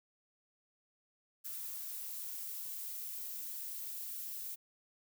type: noise with high-pass filter sweep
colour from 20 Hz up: violet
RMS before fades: -43 dBFS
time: 1.44-4.56 s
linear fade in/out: 20 ms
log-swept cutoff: 1200 to 230 Hz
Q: 2.2
effects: none